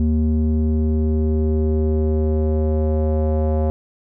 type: tone with low-pass filter sweep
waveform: square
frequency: 77.6 Hz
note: D#2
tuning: 4 cents flat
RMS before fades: -18 dBFS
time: 0-3.7 s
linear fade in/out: 0 ms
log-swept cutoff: 260 to 620 Hz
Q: 2.6
effects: none